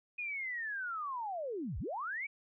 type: linear two-way sweep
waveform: sine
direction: down then up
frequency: 2489 to 44 to 2337 Hz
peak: -36 dBFS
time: 0.18-2.27 s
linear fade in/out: 10 ms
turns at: 1.79 s
effects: none